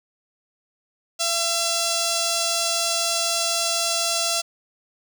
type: tone with notch filter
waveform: 5% pulse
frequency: 676 Hz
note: E5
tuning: 43 cents sharp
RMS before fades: -23 dBFS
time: 1.19-4.42 s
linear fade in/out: 20 ms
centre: 1900 Hz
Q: 1.3
effects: none